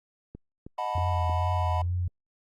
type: click train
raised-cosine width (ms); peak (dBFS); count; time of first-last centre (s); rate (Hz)
3; -28; 4; 0.35-1.296; 3.17
type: chord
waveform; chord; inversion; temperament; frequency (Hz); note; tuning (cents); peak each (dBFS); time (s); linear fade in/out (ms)
triangle; B dominant seventh; first; equal with one note detuned; 622.3 / 729.4 / 880 / 987.8; D#5 / F#5 / A5 / B5; 0 / -25 / 0 / 0; -34 / -31 / -33 / -30; 0.78-1.82; 5
type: tone with vibrato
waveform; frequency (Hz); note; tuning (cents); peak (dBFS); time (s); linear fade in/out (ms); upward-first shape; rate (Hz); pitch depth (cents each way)
sine; 87.31; F2; 0; -25; 0.95-2.08; 5; sine; 2.2; 47
effects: Opus 32 kbps